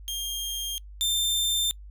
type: tone pair in turn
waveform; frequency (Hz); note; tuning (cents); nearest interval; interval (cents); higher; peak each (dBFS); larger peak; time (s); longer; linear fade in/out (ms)
sawtooth; 3214 / 3585; G7 / A7; +43 / +32; major second; 189; second; -26 / -20; second; 0.08-0.78 / 1.01-1.71; neither; 0
effects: noise-tail reverb RT60 0.1 s tail -24 dB re dry + added 50 Hz sine -41 dBFS peak until 1.9 s